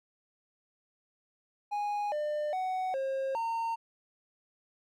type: tone with pitch steps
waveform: triangle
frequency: 826 / 599 / 746 / 536 / 915 Hz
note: G#5 / D5 / F#5 / C5 / A#5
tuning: -10 / +34 / +14 / +42 / -32 cents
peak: -28 dBFS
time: 1.71-3.76 s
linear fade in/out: 20 ms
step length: 410 ms
effects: none